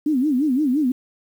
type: tone with vibrato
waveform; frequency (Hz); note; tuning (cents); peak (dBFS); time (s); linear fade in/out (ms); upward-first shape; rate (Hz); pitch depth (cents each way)
sine; 277.2; C#4; 0; -16; 0.06-0.92; 5; sine; 5.8; 210
effects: 8-bit